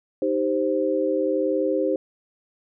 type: chord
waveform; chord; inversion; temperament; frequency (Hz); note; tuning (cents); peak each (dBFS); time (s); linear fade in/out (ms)
sine; C minor; first; equal; 311.1 / 392 / 523.3; Eb4 / G4 / C5; 0 / 0 / 0; -25 / -25 / -23; 0.22-1.96; 2
effects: none